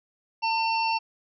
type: harmonic tone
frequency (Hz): 902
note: A5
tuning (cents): +43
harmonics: 1 / 3 / 5 / 6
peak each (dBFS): -24 / -29 / -35 / -37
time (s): 0.42-0.99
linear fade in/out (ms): 20
effects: none